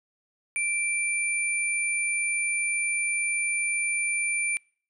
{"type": "tone pair together", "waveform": "sine", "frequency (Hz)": [2349, 9213], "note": ["D7", "D9"], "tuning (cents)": [0, -34], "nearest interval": "2 octaves", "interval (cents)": 2366, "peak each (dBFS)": [-26, -30], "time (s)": [0.56, 4.57], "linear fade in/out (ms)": 0, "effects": ["noise-tail reverb RT60 0.5 s tail -26 dB re dry"]}